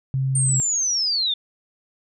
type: tone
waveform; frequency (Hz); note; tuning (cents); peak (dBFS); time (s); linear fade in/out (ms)
sine; 133.4; C3; +34; -19; 0.14-0.6; 0
type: linear sweep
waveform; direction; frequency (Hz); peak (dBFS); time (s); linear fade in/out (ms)
sine; down; 8840 to 3500; -19; 0.35-1.34; 5
effects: none